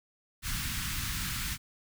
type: band-stop noise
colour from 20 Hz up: pink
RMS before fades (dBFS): -34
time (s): 0.42-1.58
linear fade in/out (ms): 50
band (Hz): 210 to 1300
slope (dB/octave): 24
effects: none